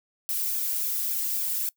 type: noise with flanger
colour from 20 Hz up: violet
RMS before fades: -28 dBFS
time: 0.29-1.69 s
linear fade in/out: 0 ms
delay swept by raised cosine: 1 to 2.4 ms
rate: 3.6 Hz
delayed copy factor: -0.75
effects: noise-tail reverb RT60 0.1 s tail -22 dB re dry